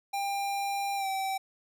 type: tone with pitch glide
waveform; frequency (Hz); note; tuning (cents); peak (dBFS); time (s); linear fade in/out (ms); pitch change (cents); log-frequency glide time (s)
square; 797 to 772.5; G5 to G5; +28 to -26; -30; 0.13-1.38; 10; -54; 0.96-1.07
effects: none